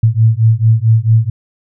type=beating tone pair; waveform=sine; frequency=110 / 114.5 Hz; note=A2 / A#2; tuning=0 / -31 cents; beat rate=4.5 Hz; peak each=-10 dBFS; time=0.03-1.3 s; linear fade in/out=5 ms; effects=none